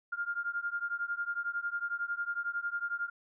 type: beating tone pair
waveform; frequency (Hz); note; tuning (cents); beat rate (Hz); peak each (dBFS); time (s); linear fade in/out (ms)
sine; 1400 / 1411; F6 / F6; +4 / +17; 11; -35 / -36; 0.12-3.1; 10
effects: none